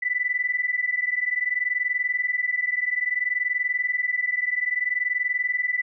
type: tone pair together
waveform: sine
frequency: 1975.5 / 1996.1 Hz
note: B6 / B6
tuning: 0 / +18 cents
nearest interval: unison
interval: 18 cents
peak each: -25 / -25 dBFS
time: 0.02-5.82 s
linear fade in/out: 10 ms
effects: none